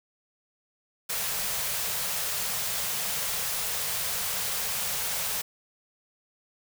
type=band-stop noise; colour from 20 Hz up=white; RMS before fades=-30 dBFS; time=1.09-5.42 s; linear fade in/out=10 ms; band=210 to 410 Hz; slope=96 dB/octave; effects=none